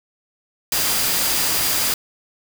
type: tone in noise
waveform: sine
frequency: 4800 Hz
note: D8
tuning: 37 cents sharp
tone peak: -29 dBFS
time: 0.72-1.94 s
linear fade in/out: 2 ms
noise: white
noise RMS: -20 dBFS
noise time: 0.72-1.94 s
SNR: -12 dB
effects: none